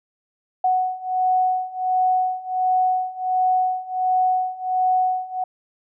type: beating tone pair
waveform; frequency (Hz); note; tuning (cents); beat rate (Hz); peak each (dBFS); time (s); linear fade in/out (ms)
sine; 740 / 741.4; F#5 / F#5; 0 / +3; 1.4; -22 / -20; 0.64-5.44; 5
effects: none